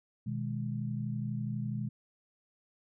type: chord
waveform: sine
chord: G# minor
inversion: first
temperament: equal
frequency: 123.47 / 155.56 / 207.7 Hz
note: B2 / D#3 / G#3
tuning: 0 / 0 / 0 cents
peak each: -35 / -39 / -37 dBFS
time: 0.26-1.89 s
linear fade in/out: 10 ms
effects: none